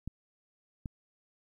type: clicks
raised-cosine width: 5 ms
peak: -25 dBFS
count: 2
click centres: 0.076 / 0.858 s
effects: 11-bit